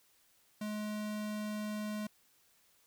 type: tone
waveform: square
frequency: 211.4 Hz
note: G#3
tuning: 31 cents sharp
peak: -37 dBFS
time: 0.61-2.07 s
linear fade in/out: 5 ms
effects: white hiss -69 dBFS RMS until 2.86 s